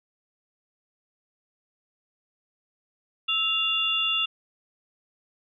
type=tone cluster; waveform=sine; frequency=1305 / 2795 / 3457 Hz; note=E6 / F7 / A7; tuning=-18 / +1 / -31 cents; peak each=-33 / -24 / -27 dBFS; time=3.28-4.26 s; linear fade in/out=10 ms; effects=none